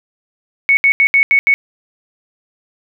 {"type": "tone bursts at uneven times", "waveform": "sine", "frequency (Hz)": 2217, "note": "C#7", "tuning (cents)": 0, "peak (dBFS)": -7, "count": 6, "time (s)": [[0.69, 0.77], [0.84, 0.92], [1, 1.07], [1.14, 1.23], [1.31, 1.39], [1.47, 1.54]], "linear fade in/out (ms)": 0, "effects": []}